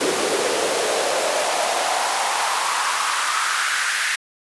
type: noise with high-pass filter sweep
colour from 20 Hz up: pink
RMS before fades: -21 dBFS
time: 0-4.16 s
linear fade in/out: 10 ms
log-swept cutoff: 370 to 1700 Hz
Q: 3.2
effects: resampled to 24000 Hz